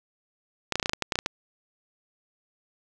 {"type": "clicks", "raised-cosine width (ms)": 0.2, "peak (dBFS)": -8, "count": 12, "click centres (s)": [0.723, 0.756, 0.798, 0.828, 0.859, 0.895, 0.934, 1.023, 1.122, 1.156, 1.189, 1.261], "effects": []}